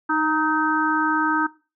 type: harmonic tone with a mistuned harmonic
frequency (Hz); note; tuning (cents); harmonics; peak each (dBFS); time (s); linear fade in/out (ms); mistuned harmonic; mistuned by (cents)
310; D#4; -6; 1 / 3 / 4 / 5; -24 / -24 / -24 / -24; 0.09-1.47; 10; 4; +35
effects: noise-tail reverb RT60 0.3 s tail -18 dB re dry